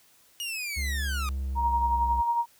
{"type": "linear sweep", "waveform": "sawtooth", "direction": "down", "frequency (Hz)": [2893, 1200], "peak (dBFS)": -28, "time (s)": [0.4, 1.29], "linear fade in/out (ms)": 0}
{"type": "tone with pitch glide", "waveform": "triangle", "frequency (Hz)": [69.3, 63.55], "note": ["C#2", "C2"], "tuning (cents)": [0, -50], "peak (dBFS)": -26, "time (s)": [0.76, 2.22], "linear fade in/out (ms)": 20, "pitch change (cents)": -150, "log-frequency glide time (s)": [0.93, 2.04]}
{"type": "tone with tremolo", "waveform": "sine", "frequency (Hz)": 940, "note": "A#5", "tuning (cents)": 14, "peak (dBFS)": -21, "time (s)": [1.55, 2.46], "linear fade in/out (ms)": 50, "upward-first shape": "sine", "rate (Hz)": 11, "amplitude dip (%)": 45}
{"effects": ["white hiss -60 dBFS RMS until 2.59 s"]}